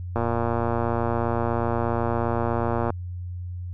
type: click train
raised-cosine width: 1 ms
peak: -11 dBFS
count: 322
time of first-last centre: 0.16-2.904 s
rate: 117 Hz
effects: added 89 Hz sine -30 dBFS peak until 3.73 s